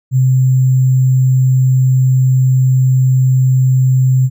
sine tone with sample-and-hold, 130 Hz, C3, 11 cents flat, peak -7 dBFS, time 0.11-4.3 s, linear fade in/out 50 ms, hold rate 7350 Hz, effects none

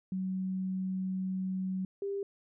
sine tone pair in turn, 187.8 / 397.9 Hz, F#3 / G4, +26 / +26 cents, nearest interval octave + minor second, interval 1300 cents, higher second, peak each -31 / -32 dBFS, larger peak first, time 0.12-1.85 / 2.02-2.23 s, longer first, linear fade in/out 2 ms, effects none

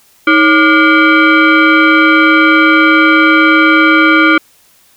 sine tone with frequency modulation, 554.4 Hz, C#5, in tune, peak -4 dBFS, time 0.27-4.38 s, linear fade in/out 5 ms, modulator 872 Hz, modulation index 2.1, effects white hiss -48 dBFS RMS until 4.96 s

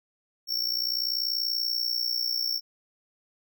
square tone with amplitude modulation, 5460 Hz, F8, 40 cents flat, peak -23 dBFS, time 0.47-2.61 s, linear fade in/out 50 ms, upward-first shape sine, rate 60.4 Hz, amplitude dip 75%, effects none

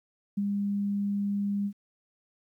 sine tone with ADSR envelope, 201.7 Hz, G3, 50 cents sharp, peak -24 dBFS, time 0.37-1.73 s, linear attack 10 ms, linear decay 34 ms, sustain -2 dB, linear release 72 ms, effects 11-bit

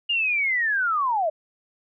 sine linear sweep, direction down, 2861 to 598 Hz, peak -20 dBFS, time 0.09-1.3 s, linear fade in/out 10 ms, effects none

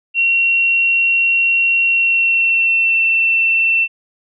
sine tone with pitch glide, 2736 to 2689 Hz, F7 to E7, -36 to +34 cents, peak -11 dBFS, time 0.14-3.88 s, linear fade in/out 50 ms, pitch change -30 cents, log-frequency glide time 1.85-3.04 s, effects none

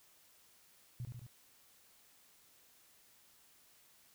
sine tone with echo, 121.8 Hz, B2, 24 cents flat, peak -39 dBFS, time 1-1.05 s, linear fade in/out 0 ms, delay 72 ms, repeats 3, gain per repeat -3 dB, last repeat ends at 1.266 s, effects white hiss -66 dBFS RMS until 4.14 s

